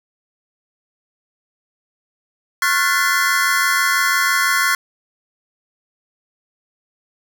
square tone cluster, 1089 / 1400 / 1486 / 1756 / 2032 Hz, C#6 / F6 / F#6 / A6 / B6, -31 / +4 / +7 / -4 / +49 cents, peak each -22 dBFS, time 2.62-4.75 s, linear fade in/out 2 ms, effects none

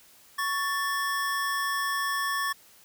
square tone pair together, 1115 / 1765.6 Hz, C#6 / A6, +10 / +5 cents, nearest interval minor sixth, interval 795 cents, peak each -30 / -30 dBFS, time 0.38-2.53 s, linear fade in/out 10 ms, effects white hiss -56 dBFS RMS until 2.84 s

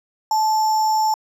sine tone with sample-and-hold, 869 Hz, A5, 22 cents flat, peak -15 dBFS, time 0.31-1.14 s, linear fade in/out 2 ms, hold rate 6300 Hz, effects low-pass 11000 Hz 12 dB/octave

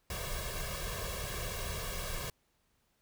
pink noise with comb filter, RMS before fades -38 dBFS, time 0.1-2.3 s, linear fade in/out 2 ms, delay 1.8 ms, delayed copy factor +0.9, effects pink hiss -75 dBFS RMS until 3.01 s

